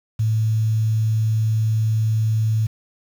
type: tone with quantisation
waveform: sine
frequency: 110 Hz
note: A2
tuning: in tune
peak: -16 dBFS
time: 0.19-2.67 s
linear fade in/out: 10 ms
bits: 7
effects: none